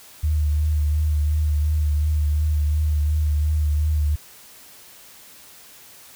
sine tone with vibrato, 75.6 Hz, D#2, 49 cents flat, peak -17 dBFS, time 0.23-4.16 s, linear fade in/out 10 ms, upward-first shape triangle, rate 2.8 Hz, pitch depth 41 cents each way, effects white hiss -46 dBFS RMS until 6.15 s

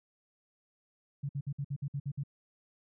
sine tone bursts, 140.6 Hz, C#3, 25 cents sharp, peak -32 dBFS, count 9, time 1.23-2.236 s, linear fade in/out 10 ms, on 62 ms, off 56 ms, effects none

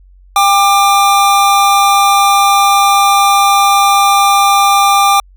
square tone pair together, 798 / 1189 Hz, G5 / D6, +31 / +21 cents, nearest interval perfect fifth, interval 690 cents, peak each -10 dBFS, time 0.36-5.2 s, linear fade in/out 2 ms, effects added 46 Hz sine -39 dBFS peak until 5.36 s

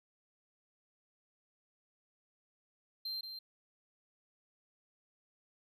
triangle tone with echo, 4152 Hz, C8, 14 cents flat, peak -36 dBFS, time 3.05-3.21 s, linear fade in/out 5 ms, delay 180 ms, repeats 1, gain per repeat -6 dB, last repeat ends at 3.39 s, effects none

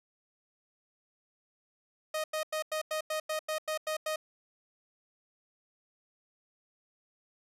sawtooth tone bursts, 622.3 Hz, D#5, in tune, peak -27 dBFS, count 11, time 2.14-4.16 s, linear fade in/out 5 ms, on 100 ms, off 92 ms, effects resampled to 32000 Hz

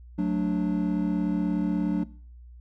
triangle chord, D major, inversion first, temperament just, 183.54 / 220.2 / 293.7 Hz, F#3 / A3 / D4, -14 / +2 / 0 cents, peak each -24 / -29 / -25 dBFS, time 0.18-2.04 s, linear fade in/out 10 ms, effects noise-tail reverb RT60 0.5 s tail -21 dB re dry + added 60 Hz sine -44 dBFS peak until 2.6 s

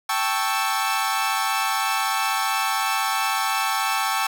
sawtooth chord, A dominant seventh, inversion third, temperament equal, 784 / 880 / 1108.7 / 1318.5 Hz, G5 / A5 / C#6 / E6, 0 / 0 / 0 / 0 cents, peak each -23 dBFS, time 0.09-4.27 s, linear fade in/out 5 ms, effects none

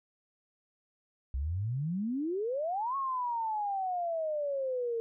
sine exponential two-way sweep, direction up then down, 62.2 to 1108.7 to 453.3 Hz, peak -30 dBFS, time 1.34-5 s, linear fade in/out 0 ms, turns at 2.96 s, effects none

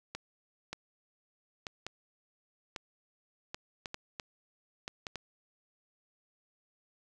clicks, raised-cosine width 0.2 ms, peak -21 dBFS, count 12, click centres 0.15 / 0.73 / 1.668 / 1.866 / 2.762 / 3.545 / 3.858 / 3.944 / 4.198 / 4.879 / 5.068 / 5.157 s, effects none

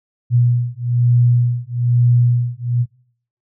sine beating tone pair, 120.6 / 121.7 Hz, B2 / B2, -41 / -25 cents, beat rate 1.1 Hz, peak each -15 dBFS, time 0.3-2.86 s, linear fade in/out 50 ms, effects noise-tail reverb RT60 0.6 s tail -24 dB re dry

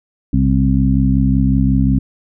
harmonic tone with a mistuned harmonic, 65.5 Hz, C2, 2 cents sharp, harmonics 1 / 2 / 3 / 4, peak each -16 / -16 / -16 / -16 dBFS, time 0.33-1.99 s, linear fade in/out 5 ms, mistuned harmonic 1, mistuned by -130 cents, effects none

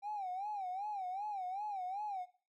triangle tone with vibrato, 784 Hz, G5, in tune, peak -34 dBFS, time 0.02-2.26 s, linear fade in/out 50 ms, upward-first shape sine, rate 2.6 Hz, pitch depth 140 cents each way, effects noise-tail reverb RT60 0.4 s tail -20 dB re dry + tanh soft clip ceiling -35 dBFS

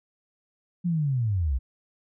sine linear sweep, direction down, 180 to 57.7 Hz, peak -22 dBFS, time 0.84-1.59 s, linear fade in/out 20 ms, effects none

